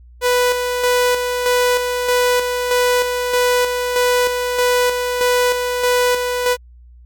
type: tone with tremolo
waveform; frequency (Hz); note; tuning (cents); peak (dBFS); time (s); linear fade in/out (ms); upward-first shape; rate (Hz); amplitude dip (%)
sawtooth; 493.9; B4; 0; -9; 0.21-6.57; 50; square; 1.6; 45
effects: added 60 Hz sine -40 dBFS peak until 7.05 s + Opus 48 kbps